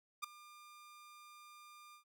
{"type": "tone with ADSR envelope", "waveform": "sawtooth", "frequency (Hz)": 1200, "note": "D6", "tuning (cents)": 37, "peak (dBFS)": -32, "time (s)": [0.22, 2.04], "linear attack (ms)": 19, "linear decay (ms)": 8, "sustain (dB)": -20, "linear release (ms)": 100, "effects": []}